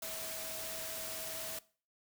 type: tone in noise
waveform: sine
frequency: 645 Hz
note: E5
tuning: 38 cents flat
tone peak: -48 dBFS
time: 0.02-1.59 s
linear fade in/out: 5 ms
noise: white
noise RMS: -42 dBFS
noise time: 0.02-1.59 s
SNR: -9 dB
effects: noise-tail reverb RT60 0.4 s tail -20 dB re dry